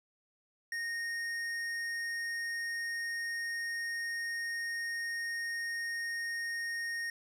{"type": "tone with hard clipping", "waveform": "triangle", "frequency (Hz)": 1854, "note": "A#6", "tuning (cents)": -10, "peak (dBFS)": -36, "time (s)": [0.72, 7.1], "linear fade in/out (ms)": 2, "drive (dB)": 14, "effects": []}